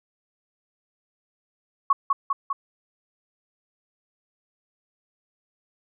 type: tone with echo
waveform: sine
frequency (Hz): 1108.7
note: C#6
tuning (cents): 0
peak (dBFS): -14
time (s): 1.9-1.93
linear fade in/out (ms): 5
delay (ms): 200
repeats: 3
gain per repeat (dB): -3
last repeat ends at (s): 2.53
effects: none